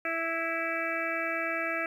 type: harmonic tone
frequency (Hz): 329.6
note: E4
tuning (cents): 0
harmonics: 1 / 2 / 4 / 5 / 6 / 7 / 8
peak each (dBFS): -39 / -35 / -36 / -36 / -37 / -35 / -41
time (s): 0.05-1.86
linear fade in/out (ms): 2
effects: 10-bit